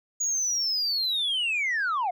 sine linear sweep, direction down, 6820 to 676 Hz, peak -22 dBFS, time 0.2-2.11 s, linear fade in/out 10 ms, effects tanh soft clip ceiling -22 dBFS

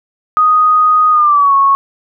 sine tone with pitch glide, 1244.5 to 1102.3 Hz, D#6 to C#6, 0 to -10 cents, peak -6 dBFS, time 0.37-1.75 s, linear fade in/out 0 ms, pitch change -210 cents, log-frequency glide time 1.11-1.54 s, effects none

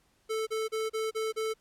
square tone bursts, 440 Hz, A4, in tune, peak -30 dBFS, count 6, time 0.29-1.54 s, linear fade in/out 20 ms, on 180 ms, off 34 ms, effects pink hiss -69 dBFS RMS until 1.6 s + low-pass 12000 Hz 12 dB/octave

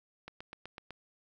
click train, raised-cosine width 0.3 ms, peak -28 dBFS, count 6, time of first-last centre 0.28-0.907 s, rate 7.98 Hz, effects 11-bit

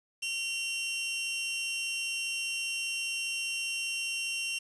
sawtooth tone pair together, 2755 / 3103 Hz, F7 / G7, -24 / -18 cents, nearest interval major second, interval 206 cents, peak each -29 / -35 dBFS, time 0.22-4.59 s, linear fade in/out 10 ms, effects resampled to 24000 Hz + 9-bit

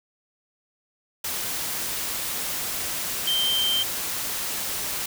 sine tone in noise, 3136 Hz, G7, in tune, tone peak -21 dBFS, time 3.27-3.83 s, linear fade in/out 5 ms, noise white, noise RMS -29 dBFS, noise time 1.24-5.06 s, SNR +5 dB, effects none

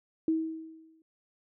sine tone with exponential decay, 321.1 Hz, E4, 45 cents flat, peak -22 dBFS, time 0.28-1.02 s, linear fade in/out 2 ms, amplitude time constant 160 ms, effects none

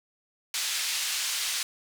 pink band-pass noise, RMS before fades -30 dBFS, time 0.54-1.63 s, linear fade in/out 2 ms, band 2700 to 9400 Hz, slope 12 dB/octave, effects none

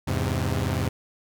sawtooth chord, E augmented, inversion none, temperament equal with one note detuned, 82.41 / 102.28 / 130.81 Hz, E2 / G#2 / B#2, 0 / -26 / 0 cents, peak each -24 dBFS, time 0.07-0.89 s, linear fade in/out 10 ms, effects none

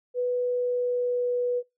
sine tone with pitch glide, 493.9 to 490.2 Hz, B4 to B4, 0 to -13 cents, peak -23 dBFS, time 0.14-1.63 s, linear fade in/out 50 ms, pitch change -13 cents, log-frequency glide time 0.27-1.31 s, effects noise-tail reverb RT60 0.2 s tail -21 dB re dry

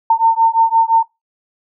sine beating tone pair, 904 / 909.8 Hz, A5 / A#5, +47 / -42 cents, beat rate 5.8 Hz, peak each -12 dBFS, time 0.1-1.03 s, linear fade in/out 5 ms, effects noise-tail reverb RT60 0.2 s tail -22 dB re dry

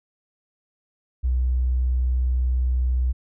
triangle tone with tanh clipping, 62.7 Hz, B1, 27 cents sharp, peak -18 dBFS, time 1.23-3.13 s, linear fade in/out 20 ms, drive 3 dB, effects none

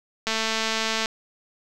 click train, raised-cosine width 0.2 ms, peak -8 dBFS, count 176, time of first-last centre 0.27-1.058 s, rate 222 Hz, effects none

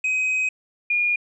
triangle / sine tone pair in turn, 2523 / 2430 Hz, D#7 / D#7, +23 / -42 cents, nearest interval minor second, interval 65 cents, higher first, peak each -18 dBFS, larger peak neither, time 0.04-0.49 / 0.9-1.16 s, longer first, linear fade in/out 5 ms, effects resampled to 22050 Hz

